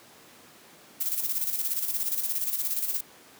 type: noise with tremolo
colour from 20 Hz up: violet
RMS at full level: -27 dBFS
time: 1-3.01 s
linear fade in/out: 10 ms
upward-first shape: square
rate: 17 Hz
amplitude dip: 55%
effects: pink hiss -52 dBFS RMS until 3.39 s + high-pass 200 Hz 12 dB/octave